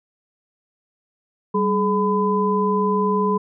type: tone cluster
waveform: sine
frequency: 194.7 / 422.2 / 1007 Hz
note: G3 / G#4 / B5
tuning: -12 / +29 / +33 cents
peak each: -21 dBFS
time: 1.54-3.38 s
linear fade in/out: 10 ms
effects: none